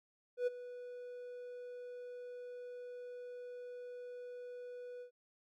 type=tone with ADSR envelope; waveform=triangle; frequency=491.9 Hz; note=B4; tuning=7 cents flat; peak=-27 dBFS; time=0.37-5.11 s; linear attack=100 ms; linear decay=18 ms; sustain=-16 dB; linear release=98 ms; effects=MP3 64 kbps